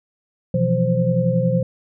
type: tone cluster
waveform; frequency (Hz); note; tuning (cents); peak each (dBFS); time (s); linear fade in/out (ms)
sine; 125.3 / 166.8 / 177.6 / 522; B2 / E3 / F3 / C5; +25 / +21 / +29 / -4; -21; 0.54-1.63; 5
effects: none